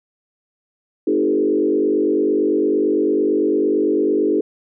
sine tone with frequency modulation, 363.8 Hz, F#4, 29 cents flat, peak -14 dBFS, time 1.07-4.41 s, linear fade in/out 5 ms, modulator 48.9 Hz, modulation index 1.7, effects none

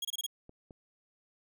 sawtooth tone bursts, 3299 Hz, G#7, 12 cents flat, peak -30 dBFS, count 5, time 0.02-0.265 s, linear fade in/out 5 ms, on 29 ms, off 25 ms
clicks, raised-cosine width 2 ms, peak -37 dBFS, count 2, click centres 0.494 / 0.708 s
effects none

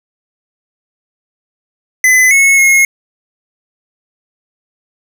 square tone with pitch steps, 2020 / 2191 / 2162 Hz, B6 / C#7 / C#7, +39 / -21 / -44 cents, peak -6 dBFS, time 2.04-2.85 s, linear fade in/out 2 ms, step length 270 ms, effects none

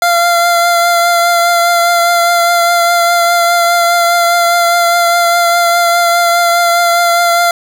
25% pulse tone with vibrato, 690 Hz, F5, 21 cents flat, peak -4 dBFS, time 0.02-7.51 s, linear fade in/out 2 ms, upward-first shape triangle, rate 4.9 Hz, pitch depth 20 cents each way, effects none

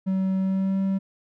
triangle tone with pitch glide, 190 to 193.21 Hz, F#3 to G3, +46 to -25 cents, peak -19 dBFS, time 0.06-0.99 s, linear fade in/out 20 ms, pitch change +29 cents, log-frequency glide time 0.38-0.79 s, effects none

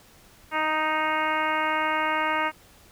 harmonic tone, 311.1 Hz, D#4, in tune, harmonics 1 / 2 / 3 / 4 / 5 / 6 / 7 / 8 / 9, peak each -35 / -32 / -27 / -29 / -31 / -34 / -31 / -39 / -37 dBFS, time 0.51-2.52 s, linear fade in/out 50 ms, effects pink hiss -54 dBFS RMS until 2.91 s

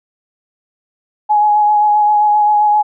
sine tone with vibrato, 839 Hz, G#5, 17 cents sharp, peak -8 dBFS, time 1.29-2.83 s, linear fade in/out 20 ms, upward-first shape sine, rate 7.6 Hz, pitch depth 18 cents each way, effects none

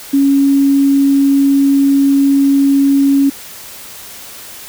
sine tone, 277.2 Hz, C#4, in tune, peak -7 dBFS, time 0.13-3.3 s, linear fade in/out 10 ms, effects white hiss -32 dBFS RMS until 4.68 s

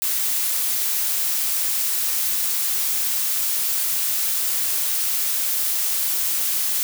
blue noise, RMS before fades -22 dBFS, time 0.02-6.83 s, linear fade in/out 0 ms, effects none

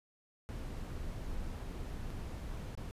brown noise with dropouts, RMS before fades -41 dBFS, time 0.49-2.91 s, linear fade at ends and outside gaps 0 ms, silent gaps 2.104-2.108 / 2.752-2.775 s, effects resampled to 32000 Hz

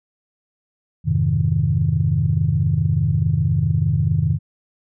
sine chord, F minor seventh, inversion none, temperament equal, 87.31 / 103.83 / 130.81 / 155.56 Hz, F2 / Ab2 / C3 / Eb3, 0 / 0 / 0 / 0 cents, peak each -22 / -21 / -21 / -19 dBFS, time 1.04-4.39 s, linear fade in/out 50 ms, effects tanh soft clip ceiling -5 dBFS

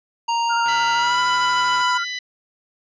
square tone with pitch glide, 932.3 to 993.5 Hz, A#5 to B5, 0 to +10 cents, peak -19 dBFS, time 0.28-1.98 s, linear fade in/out 10 ms, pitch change +110 cents, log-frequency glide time 0.94-1.19 s
sine tone with vibrato, 1400 Hz, F6, 4 cents sharp, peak -22 dBFS, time 0.49-2.05 s, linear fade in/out 20 ms, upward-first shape square, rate 13 Hz, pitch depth 20 cents each way
click train, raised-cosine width 0.3 ms, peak -21 dBFS, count 157, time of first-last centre 0.66-1.816 s, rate 135 Hz
harmonic tone, 996 Hz, B5, 14 cents sharp, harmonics 2 / 3 / 4 / 5 / 6, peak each -28 / -33 / -31 / -39 / -39 dBFS, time 0.68-2.19 s, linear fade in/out 5 ms
effects resampled to 16000 Hz

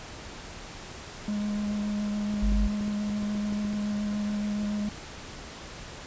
triangle tone with vibrato, 207.7 Hz, G#3, in tune, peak -25 dBFS, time 1.28-4.89 s, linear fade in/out 2 ms, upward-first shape sine, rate 7 Hz, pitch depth 13 cents each way
clicks, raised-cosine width 3 ms, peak -26 dBFS, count 10, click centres 2.34 / 2.522 / 2.809 / 2.88 / 3.099 / 3.228 / 3.353 / 3.525 / 3.65 / 3.734 s
sine tone, 49.83 Hz, G1, 29 cents sharp, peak -22 dBFS, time 2.42-2.68 s, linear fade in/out 10 ms
effects pink hiss -42 dBFS RMS until 6.06 s + resampled to 16000 Hz

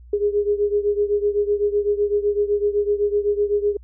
sine beating tone pair, 409.1 / 417 Hz, G#4 / G#4, -26 / +7 cents, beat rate 7.9 Hz, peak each -19 / -22 dBFS, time 0.13-3.77 s, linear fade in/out 5 ms, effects added 60 Hz sine -41 dBFS peak until 3.83 s

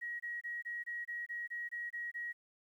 sine tone bursts, 1900 Hz, A#6, 33 cents sharp, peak -38 dBFS, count 11, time 0.01-2.33 s, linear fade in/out 20 ms, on 190 ms, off 23 ms, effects 12-bit

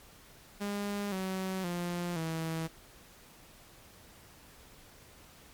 sawtooth tone with pitch steps, 203.3 / 188.59 / 174.95 / 162.29 Hz, G#3 / F#3 / F3 / E3, -37 / +33 / +3 / -27 cents, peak -29 dBFS, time 0.6-2.68 s, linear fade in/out 20 ms, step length 520 ms, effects pink hiss -56 dBFS RMS until 5.53 s + MP3 96 kbps

